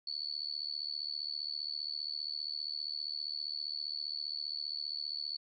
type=tone with amplitude modulation; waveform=sine; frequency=4435 Hz; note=C#8; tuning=in tune; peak=-32 dBFS; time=0.07-5.37 s; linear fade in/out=5 ms; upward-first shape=sine; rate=75.1 Hz; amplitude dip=95%; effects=none